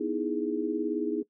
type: chord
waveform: sine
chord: E major seventh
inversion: second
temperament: equal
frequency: 246.9 / 311.1 / 329.6 / 415.3 Hz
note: B3 / D#4 / E4 / G#4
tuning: 0 / 0 / 0 / 0 cents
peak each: -35 / -31 / -33 / -32 dBFS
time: 0-1.23 s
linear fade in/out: 10 ms
effects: noise-tail reverb RT60 0.1 s tail -19 dB re dry